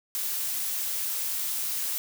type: noise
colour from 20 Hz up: blue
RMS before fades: -30 dBFS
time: 0.15-1.98 s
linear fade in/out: 0 ms
effects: none